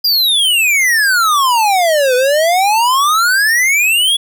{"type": "exponential two-way sweep", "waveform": "square", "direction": "down then up", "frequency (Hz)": [4923, 492, 3415], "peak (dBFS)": -10, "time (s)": [0.04, 4.17], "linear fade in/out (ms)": 10, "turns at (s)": 2.15, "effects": []}